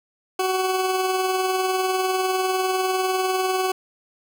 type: tone with tremolo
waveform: 20% pulse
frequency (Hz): 374.2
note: F#4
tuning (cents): +20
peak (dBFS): -14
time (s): 0.39-3.72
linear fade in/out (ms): 5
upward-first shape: sine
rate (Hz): 20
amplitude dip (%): 35
effects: none